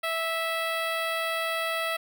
10% pulse tone with notch filter, 656 Hz, E5, 9 cents flat, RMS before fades -29 dBFS, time 0.03-1.97 s, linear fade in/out 10 ms, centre 6800 Hz, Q 0.61, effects none

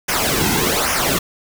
pink noise with flanger, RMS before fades -18 dBFS, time 0.08-1.19 s, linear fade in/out 10 ms, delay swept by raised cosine 0.24 to 1.74 ms, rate 1.2 Hz, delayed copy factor -0.7, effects none

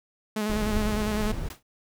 sawtooth tone with vibrato, 212.2 Hz, G#3, 38 cents sharp, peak -22 dBFS, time 0.36-1.32 s, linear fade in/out 5 ms, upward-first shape square, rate 9.9 Hz, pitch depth 28 cents each way
brown noise, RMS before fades -30 dBFS, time 0.49-1.49 s, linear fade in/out 10 ms
pink noise with exponential decay, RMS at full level -35 dBFS, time 1.5-1.63 s, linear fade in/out 5 ms, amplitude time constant 27 ms
effects none

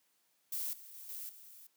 violet noise with level steps, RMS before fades -38 / -53 / -50 / -44 / -55 dBFS, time 0.52-1.67 s, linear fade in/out 5 ms, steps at 0.73 / 0.94 / 1.09 / 1.29 s, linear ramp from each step 2 ms, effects white hiss -75 dBFS RMS until 1.76 s + high-pass 150 Hz 12 dB/octave

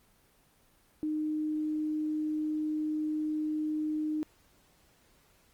sine tone, 307.1 Hz, D#4, 23 cents flat, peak -29 dBFS, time 1.03-4.23 s, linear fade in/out 0 ms, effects pink hiss -65 dBFS RMS until 5.53 s + Opus 24 kbps

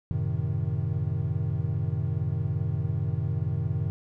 triangle chord, F# diminished seventh, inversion none, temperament equal, 92.5 / 110 / 130.81 / 155.56 Hz, F#2 / A2 / C3 / Eb3, 0 / 0 / 0 / 0 cents, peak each -29 dBFS, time 0.11-3.9 s, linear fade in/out 0 ms, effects none

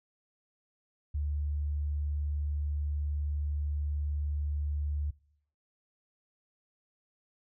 sine tone, 73.42 Hz, D2, in tune, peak -29 dBFS, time 1.14-5.11 s, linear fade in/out 10 ms, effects noise-tail reverb RT60 0.7 s tail -24 dB re dry

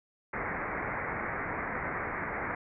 white low-pass noise, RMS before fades -35 dBFS, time 0.33-2.55 s, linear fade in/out 5 ms, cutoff 2200 Hz, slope 96 dB/octave, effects none

